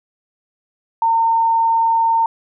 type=tone; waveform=sine; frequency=911 Hz; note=A#5; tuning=40 cents flat; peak=-12 dBFS; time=1.02-2.26 s; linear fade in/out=2 ms; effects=none